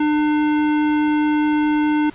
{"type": "tone with hard clipping", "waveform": "sine", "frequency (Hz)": 300.8, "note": "D4", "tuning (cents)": 42, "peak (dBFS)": -17, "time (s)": [0, 2.1], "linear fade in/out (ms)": 5, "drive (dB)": 16, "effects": ["pink hiss -44 dBFS RMS until 2.14 s", "resampled to 8000 Hz"]}